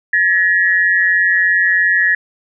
sine tone pair together, 1710 / 1893 Hz, A6 / A#6, -50 / +26 cents, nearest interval major second, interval 176 cents, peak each -13 dBFS, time 0.13-2.15 s, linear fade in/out 5 ms, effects none

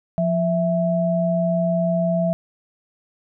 sine tone pair together, 174.61 / 659.2 Hz, F3 / E5, 0 / 0 cents, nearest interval octave + major seventh, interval 2300 cents, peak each -20 dBFS, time 0.18-2.33 s, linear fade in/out 0 ms, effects none

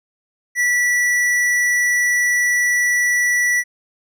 sine tone with tanh clipping, 1955 Hz, B6, 18 cents flat, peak -16 dBFS, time 0.55-3.64 s, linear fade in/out 50 ms, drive 13 dB, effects none

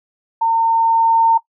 sine tone with level ramp, 910 Hz, A#5, 42 cents flat, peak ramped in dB -12 to -8 dBFS, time 0.41-1.38 s, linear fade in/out 10 ms, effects noise-tail reverb RT60 0.1 s tail -18 dB re dry

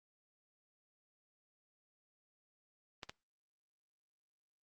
clicks, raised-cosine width 0.2 ms, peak -26 dBFS, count 2, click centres 3.032 / 3.095 s, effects noise-tail reverb RT60 0.3 s tail -25 dB re dry + Opus 32 kbps

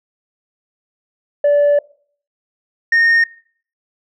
sine tone pair in turn, 580 / 1841.4 Hz, D5 / A#6, -22 / -22 cents, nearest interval octave + minor sixth, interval 2000 cents, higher second, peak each -7 dBFS, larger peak neither, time 1.44-1.79 / 2.92-3.24 s, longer first, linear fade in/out 5 ms, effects noise-tail reverb RT60 0.5 s tail -22 dB re dry + tanh soft clip ceiling -8 dBFS

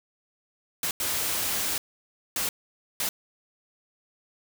white noise bursts at uneven times, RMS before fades -28 dBFS, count 4, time 0.83-0.91 / 1-1.78 / 2.36-2.49 / 3-3.09 s, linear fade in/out 2 ms, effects none

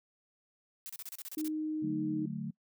blue noise bursts, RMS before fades -43 dBFS, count 10, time 0.86-1.479 s, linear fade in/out 0 ms, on 34 ms, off 31 ms
sine tone, 309.6 Hz, D#4, 9 cents flat, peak -32 dBFS, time 1.37-2.26 s, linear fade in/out 5 ms
sine chord, D major, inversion none, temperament equal with one note detuned, 147.85 / 185 / 220 Hz, D3 / F#3 / A3, +12 / 0 / 0 cents, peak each -40 / -40 / -39 dBFS, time 1.82-2.51 s, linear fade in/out 10 ms
effects noise-tail reverb RT60 0.1 s tail -25 dB re dry

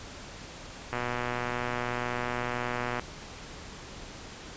click train, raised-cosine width 0.5 ms, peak -16 dBFS, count 253, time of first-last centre 0.93-2.996 s, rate 122 Hz, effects pink hiss -44 dBFS RMS until 4.56 s + resampled to 16000 Hz

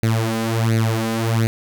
sawtooth tone with flanger, 112.9 Hz, A2, 45 cents sharp, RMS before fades -19 dBFS, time 0.03-1.47 s, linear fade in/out 0 ms, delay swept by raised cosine 0.46 to 3.96 ms, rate 1.4 Hz, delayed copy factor +0.8, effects none

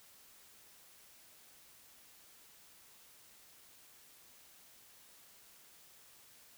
silence, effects white hiss -61 dBFS RMS until 6.57 s

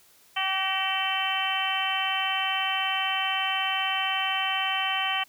harmonic tone with a mistuned harmonic, 383.9 Hz, G4, 36 cents flat, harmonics 2 / 3 / 4 / 5 / 6 / 7 / 8, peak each -31 / -33 / -37 / -33 / -34 / -32 / -29 dBFS, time 0.36-5.24 s, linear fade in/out 10 ms, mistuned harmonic 5, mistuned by -30 cents, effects white hiss -58 dBFS RMS until 5.28 s

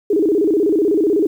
sine tone with vibrato, 362.6 Hz, F#4, 35 cents flat, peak -12 dBFS, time 0.1-1.27 s, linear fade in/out 5 ms, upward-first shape square, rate 16 Hz, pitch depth 220 cents each way, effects 8-bit

